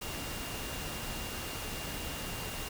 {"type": "tone in noise", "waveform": "sine", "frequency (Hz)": 2800, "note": "F7", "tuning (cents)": 4, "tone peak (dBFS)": -47, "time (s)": [0.01, 2.69], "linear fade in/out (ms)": 10, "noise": "pink", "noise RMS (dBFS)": -39, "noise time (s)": [0.01, 2.69], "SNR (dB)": -11, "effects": []}